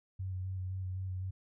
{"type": "tone with vibrato", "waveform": "sine", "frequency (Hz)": 93.4, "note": "F#2", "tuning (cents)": 17, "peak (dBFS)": -35, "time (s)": [0.19, 1.31], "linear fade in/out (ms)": 10, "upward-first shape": "square", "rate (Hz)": 3.9, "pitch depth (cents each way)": 18, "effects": []}